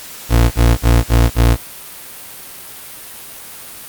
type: tone bursts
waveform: 30% pulse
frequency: 58.27 Hz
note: A#1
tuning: in tune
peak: -5 dBFS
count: 5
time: 0.29-1.57 s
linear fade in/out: 50 ms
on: 220 ms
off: 45 ms
effects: white hiss -33 dBFS RMS until 3.88 s + Opus 48 kbps